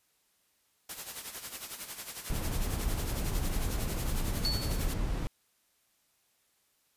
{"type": "noise with tremolo", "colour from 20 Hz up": "white", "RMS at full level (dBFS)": -39, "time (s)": [0.89, 4.94], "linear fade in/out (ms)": 5, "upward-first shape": "sine", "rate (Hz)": 11, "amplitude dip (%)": 65}
{"type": "noise", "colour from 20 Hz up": "brown", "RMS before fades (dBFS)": -32, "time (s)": [2.3, 5.27], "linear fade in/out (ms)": 0}
{"type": "tone with exponential decay", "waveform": "sine", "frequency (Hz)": 4435, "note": "C#8", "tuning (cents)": 0, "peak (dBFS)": -27, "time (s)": [4.45, 4.96], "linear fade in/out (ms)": 0, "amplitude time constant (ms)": 110}
{"effects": ["white hiss -72 dBFS RMS until 6.96 s", "resampled to 32000 Hz"]}